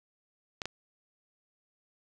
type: clicks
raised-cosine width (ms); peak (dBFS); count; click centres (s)
0.2; -17; 2; 0.618 / 0.656
effects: none